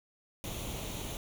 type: noise with comb filter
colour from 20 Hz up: pink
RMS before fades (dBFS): -39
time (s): 0.44-1.17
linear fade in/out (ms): 0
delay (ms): 0.3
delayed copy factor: +0.6
effects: none